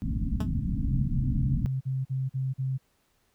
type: low-pass noise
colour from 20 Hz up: pink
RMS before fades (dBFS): -28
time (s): 0.02-1.66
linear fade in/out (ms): 0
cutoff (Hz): 280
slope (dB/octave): 96
type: tone with exponential decay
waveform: 10% pulse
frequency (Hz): 214.6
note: A3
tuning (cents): -43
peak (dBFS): -25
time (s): 0.4-0.49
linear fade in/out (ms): 5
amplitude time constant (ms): 19
type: tone bursts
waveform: sine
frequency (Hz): 132.1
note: C3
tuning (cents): +17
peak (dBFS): -26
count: 8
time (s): 0.88-2.781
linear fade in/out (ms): 20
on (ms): 200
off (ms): 43
effects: pink hiss -70 dBFS RMS until 3.34 s